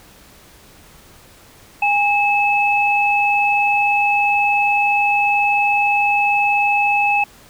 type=tone pair together; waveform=sine; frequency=818 / 2597 Hz; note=G#5 / E7; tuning=-26 / -26 cents; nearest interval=octave + minor sixth; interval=2000 cents; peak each=-16 dBFS; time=1.82-7.24 s; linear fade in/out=5 ms; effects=pink hiss -46 dBFS RMS until 7.49 s